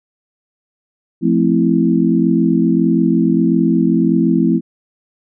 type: chord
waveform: sine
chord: F major seventh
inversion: none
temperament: equal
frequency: 174.61 / 220 / 261.6 / 329.6 Hz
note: F3 / A3 / C4 / E4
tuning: 0 / 0 / 0 / 0 cents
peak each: -16 dBFS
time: 1.21-4.61 s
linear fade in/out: 50 ms
effects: none